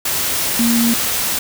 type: tone in noise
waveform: sine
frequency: 233.1 Hz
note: A#3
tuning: in tune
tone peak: -13 dBFS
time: 0.59-0.94 s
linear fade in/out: 5 ms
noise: white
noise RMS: -19 dBFS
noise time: 0.05-1.39 s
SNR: +3 dB
effects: none

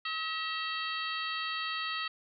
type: harmonic tone with a mistuned harmonic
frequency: 640 Hz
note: D#5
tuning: 49 cents sharp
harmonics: 2 / 3 / 4 / 5 / 6 / 7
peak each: -37 / -39 / -40 / -41 / -42 / -42 dBFS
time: 0.05-2.08 s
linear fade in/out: 5 ms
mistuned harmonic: 4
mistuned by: +77 cents
effects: none

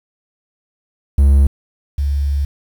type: tone pair in turn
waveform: triangle / sine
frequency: 69.3 / 70.63 Hz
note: C#2 / C#2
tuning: 0 / +33 cents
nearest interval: unison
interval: 33 cents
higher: second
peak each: -5 / -14 dBFS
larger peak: first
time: 1.18-1.47 / 1.98-2.45 s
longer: second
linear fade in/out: 5 ms
effects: 7-bit

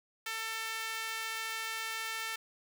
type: tone with high-pass filter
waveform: sawtooth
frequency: 446.4 Hz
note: A4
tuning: 25 cents sharp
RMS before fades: -38 dBFS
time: 0.26-2.36 s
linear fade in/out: 5 ms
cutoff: 1700 Hz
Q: 1.3
effects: none

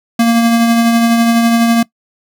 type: tone with tremolo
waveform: square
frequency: 231.9 Hz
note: A#3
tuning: 9 cents flat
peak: -7 dBFS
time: 0.19-1.83 s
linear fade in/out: 5 ms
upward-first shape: triangle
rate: 12 Hz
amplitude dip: 35%
effects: noise-tail reverb RT60 0.1 s tail -21 dB re dry

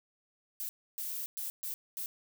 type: noise bursts at uneven times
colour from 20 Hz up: violet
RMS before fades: -38 dBFS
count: 5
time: 0.6-0.69 / 0.98-1.26 / 1.37-1.5 / 1.63-1.74 / 1.97-2.06 s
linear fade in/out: 0 ms
effects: none

